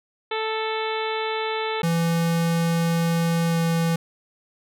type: harmonic tone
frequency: 440 Hz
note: A4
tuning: in tune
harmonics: 1 / 2 / 3 / 4 / 5 / 6 / 7 / 8 / 9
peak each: -27 / -29 / -33 / -36 / -34 / -37 / -40 / -36 / -39 dBFS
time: 0.31-1.82 s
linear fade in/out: 5 ms
type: tone with pitch glide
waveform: square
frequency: 167.3 to 166.24 Hz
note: E3 to E3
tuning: +26 to +15 cents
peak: -20 dBFS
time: 1.83-3.96 s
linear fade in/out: 5 ms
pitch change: -11 cents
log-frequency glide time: 3.48-3.58 s
effects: none